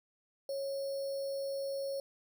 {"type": "tone with sample-and-hold", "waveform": "sine", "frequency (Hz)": 550, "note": "C#5", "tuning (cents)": -14, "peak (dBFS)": -34, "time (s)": [0.49, 2], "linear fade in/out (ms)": 2, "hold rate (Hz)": 4900, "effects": []}